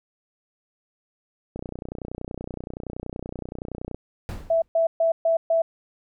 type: click train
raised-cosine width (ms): 2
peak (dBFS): -19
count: 74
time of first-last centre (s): 1.56-3.946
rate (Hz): 30.6
type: noise with exponential decay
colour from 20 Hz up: brown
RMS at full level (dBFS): -27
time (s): 4.29-4.68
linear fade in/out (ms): 0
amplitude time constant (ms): 84
type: tone bursts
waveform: sine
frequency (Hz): 659.3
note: E5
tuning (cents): 0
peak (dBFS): -17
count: 5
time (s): 4.5-5.62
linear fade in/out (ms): 5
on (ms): 120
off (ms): 130
effects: none